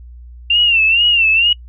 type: tone with vibrato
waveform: sine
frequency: 2749 Hz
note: F7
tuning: 28 cents flat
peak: -9 dBFS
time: 0.5-1.53 s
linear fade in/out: 5 ms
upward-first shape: sine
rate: 2.2 Hz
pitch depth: 97 cents each way
effects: noise-tail reverb RT60 0.1 s tail -24 dB re dry + added 60 Hz sine -33 dBFS peak until 1.68 s